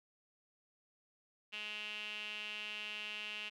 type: tone with band-pass filter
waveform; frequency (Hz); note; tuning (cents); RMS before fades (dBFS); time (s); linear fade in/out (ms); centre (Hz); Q
sawtooth; 210.8; G#3; +26; -44; 1.52-3.5; 20; 2800; 7.6
effects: none